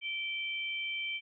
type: tone pair together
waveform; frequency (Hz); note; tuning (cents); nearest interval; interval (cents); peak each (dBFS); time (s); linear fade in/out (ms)
sine; 2333 / 3114; D7 / G7; -12 / -12; perfect fourth; 500; -35 / -38; 0.01-1.21; 50
effects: none